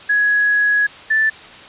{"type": "tone pair in turn", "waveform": "sine", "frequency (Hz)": [1673, 1759.7], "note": ["G#6", "A6"], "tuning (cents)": [12, 0], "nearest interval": "minor second", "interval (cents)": 88, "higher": "second", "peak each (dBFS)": [-12, -12], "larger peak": "neither", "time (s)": [[0.09, 0.87], [1.1, 1.3]], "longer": "first", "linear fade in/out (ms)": 10, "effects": ["white hiss -38 dBFS RMS until 1.68 s", "resampled to 8000 Hz"]}